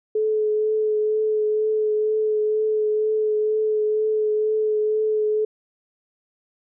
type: tone with vibrato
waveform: sine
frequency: 429.6 Hz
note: A4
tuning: 41 cents flat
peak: -18 dBFS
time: 0.15-5.45 s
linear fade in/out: 5 ms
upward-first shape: triangle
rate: 2.1 Hz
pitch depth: 18 cents each way
effects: none